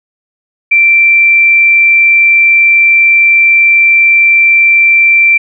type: tone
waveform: sine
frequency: 2349 Hz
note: D7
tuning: in tune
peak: -3 dBFS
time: 0.71-5.38 s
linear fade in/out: 10 ms
effects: none